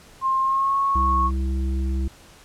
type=tone with pitch glide; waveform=sine; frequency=1061 to 1100.3 Hz; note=C6 to C#6; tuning=+24 to -13 cents; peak=-18 dBFS; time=0.21-1.31 s; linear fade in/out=50 ms; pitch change=+63 cents; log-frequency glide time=0.41-0.77 s
type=harmonic tone; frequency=66.1 Hz; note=C2; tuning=18 cents sharp; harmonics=1 / 3 / 5; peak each=-21 / -33 / -34 dBFS; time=0.95-2.08 s; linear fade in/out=5 ms
effects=pink hiss -49 dBFS RMS until 2.44 s + low-pass 11000 Hz 12 dB/octave